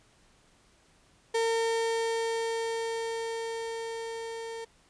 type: tone with level ramp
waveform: 35% pulse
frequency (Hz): 455.8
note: A#4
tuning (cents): -39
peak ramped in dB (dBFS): -23 to -35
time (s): 1.34-4.65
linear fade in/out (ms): 10
effects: pink hiss -63 dBFS RMS until 4.89 s + resampled to 22050 Hz